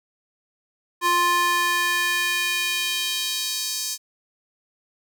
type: tone with high-pass filter sweep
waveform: square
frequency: 350 Hz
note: F4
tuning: 4 cents sharp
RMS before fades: -23 dBFS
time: 1.01-3.98 s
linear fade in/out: 50 ms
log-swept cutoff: 880 to 5700 Hz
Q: 1.7
effects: none

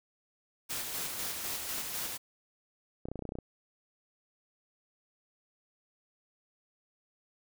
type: noise with tremolo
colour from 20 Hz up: white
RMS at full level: -36 dBFS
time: 0.69-2.18 s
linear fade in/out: 20 ms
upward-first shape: square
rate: 4 Hz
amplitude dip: 30%
type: clicks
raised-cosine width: 2 ms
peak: -25 dBFS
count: 11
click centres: 3.055 / 3.086 / 3.116 / 3.157 / 3.192 / 3.223 / 3.253 / 3.291 / 3.321 / 3.354 / 3.387 s
effects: none

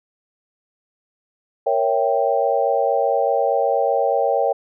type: chord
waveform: sine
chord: A# diminished seventh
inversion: none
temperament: equal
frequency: 466.2 / 554.4 / 659.3 / 784 Hz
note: A#4 / C#5 / E5 / G5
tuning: 0 / 0 / 0 / 0 cents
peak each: -22 / -20 / -23 / -21 dBFS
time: 1.66-4.53 s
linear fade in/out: 10 ms
effects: none

